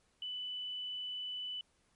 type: tone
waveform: sine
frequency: 2988 Hz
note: F#7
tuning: 16 cents sharp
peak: -38 dBFS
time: 0.22-1.61 s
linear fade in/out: 2 ms
effects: pink hiss -73 dBFS RMS until 1.95 s + MP3 48 kbps